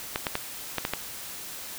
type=clicks; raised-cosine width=0.3 ms; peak=-10 dBFS; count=6; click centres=0.159 / 0.268 / 0.354 / 0.783 / 0.851 / 0.936 s; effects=white hiss -39 dBFS RMS until 1.78 s